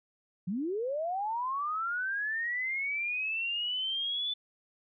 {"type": "linear sweep", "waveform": "sine", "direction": "up", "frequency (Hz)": [165.1, 3508], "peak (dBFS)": -30, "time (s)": [0.47, 4.34], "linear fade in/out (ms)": 10, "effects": []}